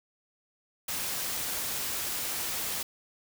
white noise, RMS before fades -33 dBFS, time 0.88-2.83 s, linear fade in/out 5 ms, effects none

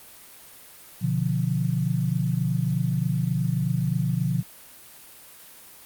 sine chord, B diminished, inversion none, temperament equal, 123.47 / 146.83 / 174.61 Hz, B2 / D3 / F3, 0 / 0 / 0 cents, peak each -26 dBFS, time 1.01-4.43 s, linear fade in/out 20 ms, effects white hiss -47 dBFS RMS until 5.85 s + Opus 32 kbps

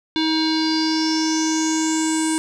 square tone with low-pass filter sweep, 317.3 Hz, D#4, 34 cents sharp, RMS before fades -20 dBFS, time 0.16-2.38 s, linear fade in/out 0 ms, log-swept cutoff 3800 to 8700 Hz, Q 8, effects none

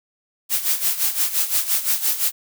blue noise with tremolo, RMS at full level -18 dBFS, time 0.49-2.32 s, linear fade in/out 50 ms, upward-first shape sine, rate 5.8 Hz, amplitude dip 75%, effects none

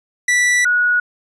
45% pulse / sine tone pair in turn, 1963 / 1458.4 Hz, B6 / F#6, -11 / -25 cents, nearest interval perfect fourth, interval 514 cents, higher first, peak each -12 dBFS, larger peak neither, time 0.28-0.65 / 0.65-1 s, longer first, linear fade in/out 5 ms, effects resampled to 22050 Hz

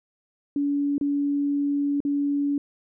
sine tone with dropouts, 285.2 Hz, C#4, 49 cents sharp, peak -21 dBFS, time 0.56-2.58 s, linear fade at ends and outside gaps 2 ms, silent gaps 0.981-1.011 / 2.004-2.05 s, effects none

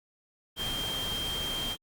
sine tone in noise, 3179 Hz, G7, 24 cents sharp, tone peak -32 dBFS, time 0.56-1.77 s, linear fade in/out 50 ms, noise pink, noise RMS -37 dBFS, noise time 0.56-1.77 s, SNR +2 dB, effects Opus 48 kbps

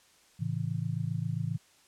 sine chord, A major, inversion none, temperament just, 110 / 137.5 / 165 Hz, A2 / C#3 / E3, 0 / -14 / +2 cents, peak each -34 dBFS, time 0.39-1.58 s, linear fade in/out 20 ms, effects white hiss -62 dBFS RMS until 1.87 s + low-pass 9000 Hz 12 dB/octave

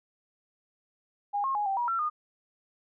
sine tone with pitch steps, 815 / 1076 / 830 / 780 / 960 / 1350 / 1223 Hz, G#5 / C6 / G#5 / G5 / B5 / E6 / D#6, -33 / +48 / -1 / -9 / -49 / +41 / -30 cents, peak -26 dBFS, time 1.33-2.1 s, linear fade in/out 20 ms, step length 110 ms, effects none

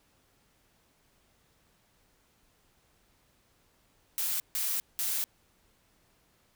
blue noise bursts at uneven times, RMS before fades -31 dBFS, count 3, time 4.18-4.4 / 4.55-4.8 / 4.99-5.24 s, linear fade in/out 0 ms, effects pink hiss -68 dBFS RMS until 6.55 s

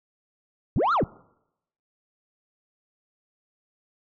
sine linear two-way sweep, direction up then down, 67.9 to 1425 to 67.9 Hz, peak -17 dBFS, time 0.76-1.04 s, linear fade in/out 0 ms, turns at 0.93 s, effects noise-tail reverb RT60 0.8 s tail -25 dB re dry + tanh soft clip ceiling -18 dBFS

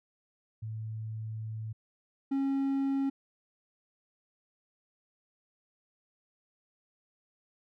sine / triangle tone pair in turn, 110 / 273.1 Hz, A2 / C#4, 0 / -26 cents, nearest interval octave + major third, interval 1574 cents, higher second, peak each -35 / -25 dBFS, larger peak second, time 0.62-1.73 / 2.31-3.1 s, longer first, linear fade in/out 10 ms, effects none

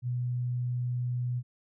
sine tone, 123.3 Hz, B2, 2 cents flat, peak -28 dBFS, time 0.02-1.43 s, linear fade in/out 50 ms, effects none

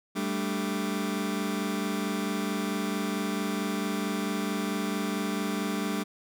sawtooth chord, G suspended second, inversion none, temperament just, 196 / 220.5 / 294 Hz, G3 / A3 / D4, 0 / +4 / +2 cents, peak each -27 / -29 / -29 dBFS, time 0.15-6.04 s, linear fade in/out 20 ms, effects none

